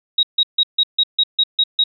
sine tone bursts, 3800 Hz, A#7, 33 cents sharp, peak -11 dBFS, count 9, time 0.18-1.839 s, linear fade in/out 5 ms, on 51 ms, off 150 ms, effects none

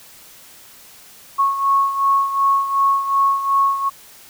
sine beating tone pair, 1100 / 1102.7 Hz, C#6 / C#6, -14 / -9 cents, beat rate 2.7 Hz, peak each -15 / -21 dBFS, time 1.38-3.9 s, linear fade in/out 20 ms, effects white hiss -44 dBFS RMS until 4.29 s

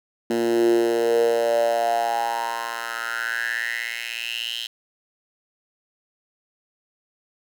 10% pulse tone with high-pass filter sweep, 116.54 Hz, A#2, in tune, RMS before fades -23 dBFS, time 0.3-4.67 s, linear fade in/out 5 ms, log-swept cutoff 280 to 3300 Hz, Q 7, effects none

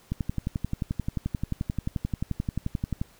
click train, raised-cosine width 5 ms, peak -15 dBFS, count 34, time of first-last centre 0.12-3.015 s, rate 11.4 Hz, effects pink hiss -57 dBFS RMS until 3.19 s

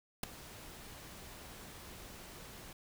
pink noise with ADSR envelope, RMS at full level -31 dBFS, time 0.23-2.73 s, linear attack 5 ms, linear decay 6 ms, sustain -20 dB, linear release 4 ms, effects none

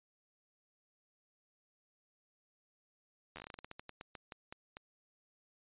slowing click train, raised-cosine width 0.3 ms, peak -30 dBFS, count 19, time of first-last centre 3.36-4.769 s, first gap 11 ms, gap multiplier 1.2, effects resampled to 8000 Hz

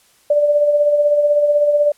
sine tone with tremolo, 587.3 Hz, D5, in tune, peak -9 dBFS, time 0.3-1.92 s, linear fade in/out 5 ms, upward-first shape sine, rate 16 Hz, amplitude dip 45%, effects white hiss -54 dBFS RMS until 1.97 s + low-pass 12000 Hz 12 dB/octave

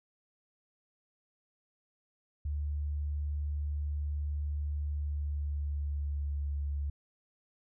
sine tone with pitch glide, 73.42 to 71.62 Hz, D2 to D2, 0 to -43 cents, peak -31 dBFS, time 2.45-6.9 s, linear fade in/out 5 ms, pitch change -43 cents, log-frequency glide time 4.92-6.52 s, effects none

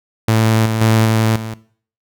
sawtooth tone with level steps, 111.1 Hz, A2, 17 cents sharp, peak -7 / -12 / -6 / -8 / -20 dBFS, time 0.28-1.54 s, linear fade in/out 5 ms, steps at 0.66 / 0.81 / 1.05 / 1.36 s, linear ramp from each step 2 ms, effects noise-tail reverb RT60 0.5 s tail -18 dB re dry

